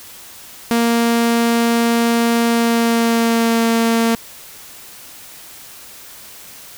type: tone with pitch glide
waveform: sawtooth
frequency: 233.1 to 229.1 Hz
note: A#3 to A#3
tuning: 0 to -30 cents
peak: -9 dBFS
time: 0.71-4.15 s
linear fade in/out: 0 ms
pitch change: -30 cents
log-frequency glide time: 2.46-3.64 s
effects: white hiss -38 dBFS RMS until 6.77 s